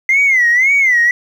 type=tone with vibrato; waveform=sine; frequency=2057 Hz; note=C7; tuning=30 cents flat; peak=-7 dBFS; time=0.09-1.11 s; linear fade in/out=2 ms; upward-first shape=sine; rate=1.9 Hz; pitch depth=160 cents each way; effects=tanh soft clip ceiling -5 dBFS + 7-bit